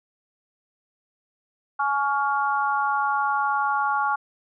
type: harmonic tone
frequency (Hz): 280.5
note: C#4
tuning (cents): +21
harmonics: 3 / 4 / 5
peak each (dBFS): -24 / -25 / -26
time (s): 1.79-4.16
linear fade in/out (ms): 10
effects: none